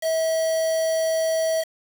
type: tone with quantisation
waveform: triangle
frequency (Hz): 646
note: E5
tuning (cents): -35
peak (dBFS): -18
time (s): 0.01-1.65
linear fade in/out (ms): 50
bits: 5
effects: none